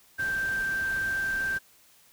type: tone in noise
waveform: sine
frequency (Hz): 1568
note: G6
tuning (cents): 0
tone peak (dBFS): -26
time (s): 0.18-1.59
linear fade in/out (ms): 20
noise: pink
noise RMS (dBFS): -42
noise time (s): 0.18-1.59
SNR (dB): +13
effects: white hiss -59 dBFS RMS until 2.12 s